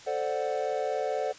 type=chord; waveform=triangle; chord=D dominant seventh; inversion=second; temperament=equal; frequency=440 / 523.3 / 587.3 / 740 Hz; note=A4 / C5 / D5 / F#5; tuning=0 / 0 / 0 / 0 cents; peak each=-31 dBFS; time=0.06-1.33 s; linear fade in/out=20 ms; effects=white hiss -49 dBFS RMS until 1.38 s + resampled to 16000 Hz